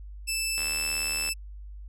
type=tone; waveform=15% pulse; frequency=2639 Hz; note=E7; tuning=1 cent sharp; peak=-20 dBFS; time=0.27-1.34 s; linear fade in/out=20 ms
type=click train; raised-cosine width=0.3 ms; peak=-22 dBFS; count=56; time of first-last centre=0.58-1.289 s; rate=77.6 Hz
effects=added 50 Hz sine -39 dBFS peak until 1.88 s